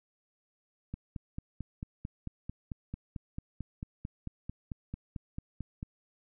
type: click train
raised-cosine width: 5 ms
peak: -25 dBFS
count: 23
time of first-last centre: 0.94-5.829 s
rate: 4.5 Hz
effects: none